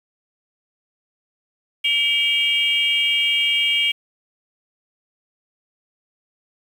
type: tone cluster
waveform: sine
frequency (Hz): 2300 / 2835 / 3214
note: D7 / F7 / G7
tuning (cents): -37 / +25 / +43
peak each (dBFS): -20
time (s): 1.84-3.92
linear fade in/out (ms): 10
effects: tanh soft clip ceiling -8 dBFS + 7-bit